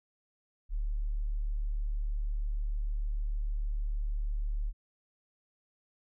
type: tone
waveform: sine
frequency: 36.75 Hz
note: D1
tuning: 2 cents sharp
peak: -29 dBFS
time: 0.69-4.73 s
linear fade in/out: 50 ms
effects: none